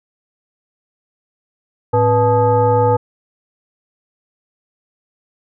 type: tone with frequency modulation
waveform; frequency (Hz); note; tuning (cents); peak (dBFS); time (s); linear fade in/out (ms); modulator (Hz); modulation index
sine; 488.2; B4; -20; -10; 1.93-2.97; 10; 379; 1.2
effects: none

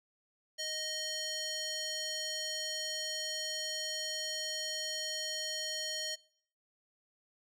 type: tone with band-pass filter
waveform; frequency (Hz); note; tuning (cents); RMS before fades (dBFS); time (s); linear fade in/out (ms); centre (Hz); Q
square; 622.3; D#5; 0; -38; 0.58-6.16; 20; 4900; 1.7
effects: noise-tail reverb RT60 0.6 s tail -23 dB re dry

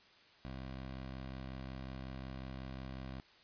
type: tone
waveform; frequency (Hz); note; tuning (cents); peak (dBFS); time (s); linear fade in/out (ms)
15% pulse; 65.5; C2; +2; -37; 0.45-3.2; 0
effects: white hiss -63 dBFS RMS until 3.43 s + resampled to 11025 Hz

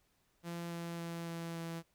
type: tone with pitch steps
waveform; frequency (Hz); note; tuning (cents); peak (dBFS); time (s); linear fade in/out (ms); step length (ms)
sawtooth; 170.6 / 169.52 / 168.45 / 167.38 / 166.32; F3 / E3 / E3 / E3 / E3; -40 / +49 / +38 / +27 / +16; -36; 0.43-1.83; 50; 280
effects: pink hiss -75 dBFS RMS until 1.94 s

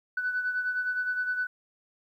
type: beating tone pair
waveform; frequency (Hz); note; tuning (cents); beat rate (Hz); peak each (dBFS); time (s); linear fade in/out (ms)
sine; 1492 / 1501.7; F#6 / F#6; +14 / +25; 9.7; -27 / -35; 0.17-1.47; 5
effects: tanh soft clip ceiling -20 dBFS + 11-bit

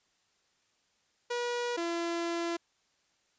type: tone pair in turn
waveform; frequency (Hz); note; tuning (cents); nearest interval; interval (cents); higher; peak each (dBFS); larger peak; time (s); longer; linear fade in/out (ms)
sawtooth; 482.6 / 339.2; B4 / E4; -40 / +50; tritone; 610; first; -27; neither; 1.3-1.77 / 1.77-2.57; second; 10
effects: white hiss -72 dBFS RMS until 3.38 s + resampled to 16000 Hz

